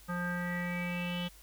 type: tone with low-pass filter sweep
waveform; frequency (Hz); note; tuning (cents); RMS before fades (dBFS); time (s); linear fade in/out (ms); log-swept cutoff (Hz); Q
square; 176.1; F3; +15; -35; 0.08-1.29; 20; 1400 to 3200; 7.8
effects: added 50 Hz sine -56 dBFS peak until 1.42 s + white hiss -58 dBFS RMS until 1.42 s